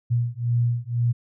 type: beating tone pair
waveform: sine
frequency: 118.4 / 120.4 Hz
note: A#2 / B2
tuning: +27 / -44 cents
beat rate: 2 Hz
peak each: -23 dBFS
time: 0.1-1.13 s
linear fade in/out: 20 ms
effects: none